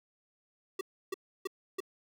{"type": "tone bursts", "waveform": "square", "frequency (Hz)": 383.4, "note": "G4", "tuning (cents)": -38, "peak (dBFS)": -33, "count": 4, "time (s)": [0.79, 1.804], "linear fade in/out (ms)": 5, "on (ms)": 21, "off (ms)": 310, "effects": []}